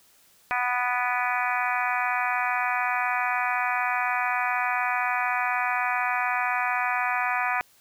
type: harmonic tone with a mistuned harmonic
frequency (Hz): 246.9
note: B3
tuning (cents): 0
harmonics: 3 / 4 / 5 / 6 / 7 / 8 / 9 / 10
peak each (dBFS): -29 / -30 / -31 / -32 / -32 / -33 / -34 / -34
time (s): 0.51-7.61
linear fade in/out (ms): 0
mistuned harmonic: 9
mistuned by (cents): +47
effects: white hiss -59 dBFS RMS until 7.8 s